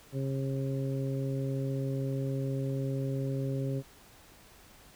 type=harmonic tone; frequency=135.1 Hz; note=C#3; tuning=44 cents flat; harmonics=1 / 2 / 3 / 4; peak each=-31 / -37 / -39 / -41 dBFS; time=0.12-3.83 s; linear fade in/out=50 ms; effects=pink hiss -56 dBFS RMS until 4.95 s